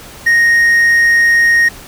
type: tone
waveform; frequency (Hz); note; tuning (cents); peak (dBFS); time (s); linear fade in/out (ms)
triangle; 1864.7; A#6; 0; -5; 0.26-1.69; 10
effects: pink hiss -34 dBFS RMS until 1.87 s